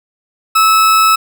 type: tone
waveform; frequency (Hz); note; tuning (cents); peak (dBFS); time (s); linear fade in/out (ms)
40% pulse; 1300; E6; -24; -6; 0.55-1.16; 10
effects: none